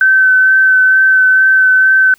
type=tone with vibrato; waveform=sine; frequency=1531 Hz; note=G6; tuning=41 cents flat; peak=-5 dBFS; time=0.01-2.14 s; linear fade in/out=2 ms; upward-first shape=sine; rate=2.2 Hz; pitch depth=15 cents each way; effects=white hiss -50 dBFS RMS until 2.18 s